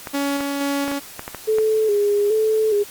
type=clicks; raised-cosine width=0.5 ms; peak=-14 dBFS; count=8; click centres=0.072 / 0.407 / 0.88 / 0.916 / 1.194 / 1.279 / 1.347 / 1.585 s
type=tone with tremolo; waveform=sawtooth; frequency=281.1 Hz; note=C#4; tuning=24 cents sharp; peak=-16 dBFS; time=0.13-1 s; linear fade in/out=20 ms; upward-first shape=square; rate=2.1 Hz; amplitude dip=25%
type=tone with vibrato; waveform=sine; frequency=422.7 Hz; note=G#4; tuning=31 cents sharp; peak=-15 dBFS; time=1.47-2.84 s; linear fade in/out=20 ms; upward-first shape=square; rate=1.2 Hz; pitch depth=53 cents each way
effects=white hiss -39 dBFS RMS until 2.9 s + Opus 48 kbps